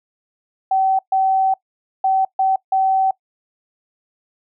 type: tone bursts at uneven times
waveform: sine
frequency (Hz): 766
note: G5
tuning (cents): -40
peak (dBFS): -13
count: 5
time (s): 0.71-0.99 / 1.12-1.54 / 2.04-2.25 / 2.39-2.56 / 2.72-3.11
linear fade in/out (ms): 5
effects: noise-tail reverb RT60 0.1 s tail -22 dB re dry